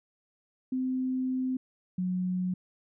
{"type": "tone pair in turn", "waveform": "sine", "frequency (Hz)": [257.8, 182.69], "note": ["C4", "F#3"], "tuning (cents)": [-26, -22], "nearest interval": "tritone", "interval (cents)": 596, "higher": "first", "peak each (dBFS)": -27, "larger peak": "neither", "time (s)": [[0.72, 1.57], [1.98, 2.54]], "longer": "first", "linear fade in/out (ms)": 5, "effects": []}